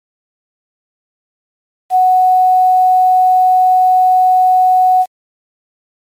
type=tone with quantisation; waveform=sine; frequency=740 Hz; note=F#5; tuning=in tune; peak=-6 dBFS; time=1.9-5.06 s; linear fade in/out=50 ms; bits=6; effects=MP3 64 kbps